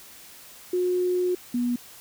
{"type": "tone pair in turn", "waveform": "sine", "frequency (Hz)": [361, 242.9], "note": ["F#4", "B3"], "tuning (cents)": [-43, -29], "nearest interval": "perfect fifth", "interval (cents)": 686, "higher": "first", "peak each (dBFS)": [-21, -22], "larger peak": "first", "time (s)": [[0.73, 1.35], [1.54, 1.76]], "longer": "first", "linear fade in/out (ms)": 5, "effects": ["white hiss -47 dBFS RMS until 2 s"]}